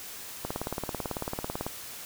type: click train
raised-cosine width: 1 ms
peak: -17 dBFS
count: 23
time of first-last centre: 0.45-1.665 s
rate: 18.1 Hz
effects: white hiss -42 dBFS RMS until 2.05 s